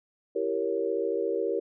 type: chord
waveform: sine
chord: E diminished seventh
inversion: none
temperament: equal with one note detuned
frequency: 333.8 / 392 / 466.2 / 554.4 Hz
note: E4 / G4 / Bb4 / Db5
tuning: +22 / 0 / 0 / 0 cents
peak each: -34 / -30 / -29 / -34 dBFS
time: 0.35-1.6 s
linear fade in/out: 10 ms
effects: none